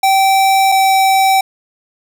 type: tone pair in turn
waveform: square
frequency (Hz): 775 / 771.2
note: G5 / G5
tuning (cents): -20 / -28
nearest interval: unison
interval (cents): 8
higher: first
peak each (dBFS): -9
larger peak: neither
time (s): 0.03-0.72 / 0.72-1.41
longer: neither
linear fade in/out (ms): 5
effects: none